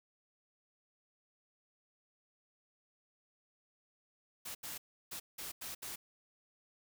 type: noise bursts at uneven times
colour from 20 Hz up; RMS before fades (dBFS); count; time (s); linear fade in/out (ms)
white; -44; 6; 4.45-4.55 / 4.63-4.78 / 5.11-5.2 / 5.38-5.52 / 5.61-5.75 / 5.82-5.96; 10
effects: none